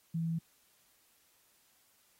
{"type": "tone", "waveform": "sine", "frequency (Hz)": 164.81, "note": "E3", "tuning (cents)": 0, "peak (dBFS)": -31, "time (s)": [0.14, 0.39], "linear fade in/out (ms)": 10, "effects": ["white hiss -69 dBFS RMS until 2.19 s", "AAC 48 kbps"]}